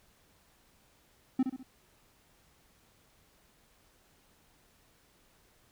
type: tone with echo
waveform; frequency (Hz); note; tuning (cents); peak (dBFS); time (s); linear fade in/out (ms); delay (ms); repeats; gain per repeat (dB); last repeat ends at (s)
triangle; 260; C4; -11; -21; 1.39-1.43; 5; 67; 3; -7; 1.631
effects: pink hiss -66 dBFS RMS until 5.71 s